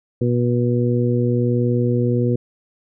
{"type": "harmonic tone", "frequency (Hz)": 121.3, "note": "B2", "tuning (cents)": -31, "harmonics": [1, 2, 3, 4], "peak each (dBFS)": [-18, -21, -23, -24], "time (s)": [0.21, 2.36], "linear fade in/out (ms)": 5, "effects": []}